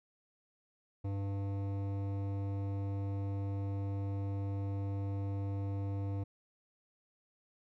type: tone with hard clipping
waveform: triangle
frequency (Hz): 99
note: G2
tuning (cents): +18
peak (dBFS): -36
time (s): 1.04-6.24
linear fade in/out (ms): 10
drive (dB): 18
effects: none